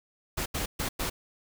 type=noise bursts at uneven times; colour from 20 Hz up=pink; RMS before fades=-31 dBFS; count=4; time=0.37-0.46 / 0.54-0.66 / 0.79-0.89 / 0.99-1.1 s; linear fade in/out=10 ms; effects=none